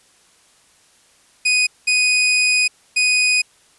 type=tone bursts at uneven times; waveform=sawtooth; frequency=2489 Hz; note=D#7; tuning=in tune; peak=-10 dBFS; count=3; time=1.45-1.67 / 1.87-2.68 / 2.96-3.42 s; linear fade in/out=10 ms; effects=white hiss -54 dBFS RMS until 3.78 s + resampled to 24000 Hz